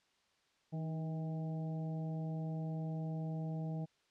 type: harmonic tone with a mistuned harmonic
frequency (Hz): 160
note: D#3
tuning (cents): +49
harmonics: 1 / 2 / 3 / 4 / 5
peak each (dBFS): -37 / -49 / -53 / -51 / -54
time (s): 0.72-3.86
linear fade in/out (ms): 20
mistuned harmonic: 2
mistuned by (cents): -57
effects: white hiss -74 dBFS RMS until 4.1 s + low-pass 5000 Hz 12 dB/octave